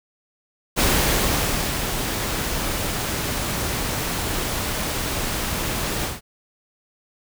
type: noise with ADSR envelope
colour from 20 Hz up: pink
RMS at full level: -18 dBFS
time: 0.76-6.21 s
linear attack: 34 ms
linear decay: 980 ms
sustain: -7 dB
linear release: 160 ms
effects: none